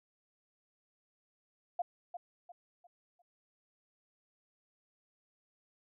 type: tone with echo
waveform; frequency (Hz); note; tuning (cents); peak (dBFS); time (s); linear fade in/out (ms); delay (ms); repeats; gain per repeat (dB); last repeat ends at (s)
sine; 705; F5; +16; -30; 1.79-1.82; 5; 350; 4; -9; 3.22
effects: none